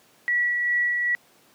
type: tone with tremolo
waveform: sine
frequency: 1938 Hz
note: B6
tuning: 33 cents flat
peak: -19 dBFS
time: 0.28-1.15 s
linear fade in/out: 0 ms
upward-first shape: sine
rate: 2.5 Hz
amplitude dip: 30%
effects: pink hiss -57 dBFS RMS until 1.54 s + high-pass 200 Hz 12 dB/octave